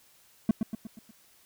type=tone with echo; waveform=triangle; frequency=220 Hz; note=A3; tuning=in tune; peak=-16 dBFS; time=0.49-0.51 s; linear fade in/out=2 ms; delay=120 ms; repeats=5; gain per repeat=-6 dB; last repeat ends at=1.11 s; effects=white hiss -61 dBFS RMS until 1.45 s